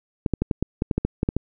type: clicks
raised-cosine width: 3 ms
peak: -8 dBFS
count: 12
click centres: 0.262 / 0.337 / 0.42 / 0.512 / 0.626 / 0.821 / 0.912 / 0.98 / 1.05 / 1.231 / 1.289 / 1.366 s
effects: none